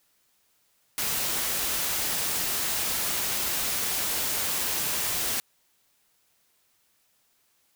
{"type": "noise", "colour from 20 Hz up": "white", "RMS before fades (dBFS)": -28, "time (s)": [0.98, 5.4], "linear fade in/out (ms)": 0, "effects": ["white hiss -68 dBFS RMS until 7.75 s"]}